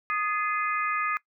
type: harmonic tone with a mistuned harmonic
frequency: 413.6 Hz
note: G#4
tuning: 7 cents flat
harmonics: 3 / 4 / 5 / 6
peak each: -27 / -33 / -32 / -35 dBFS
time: 0.1-1.17 s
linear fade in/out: 0 ms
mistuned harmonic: 4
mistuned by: +50 cents
effects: noise-tail reverb RT60 0.1 s tail -21 dB re dry